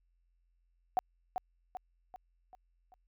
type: tone with echo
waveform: sine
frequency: 740 Hz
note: F#5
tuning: in tune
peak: -25 dBFS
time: 0.97-0.99 s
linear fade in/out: 0 ms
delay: 390 ms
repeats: 5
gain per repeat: -6 dB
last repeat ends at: 2.94 s
effects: added 43 Hz sine -70 dBFS peak until 3.07 s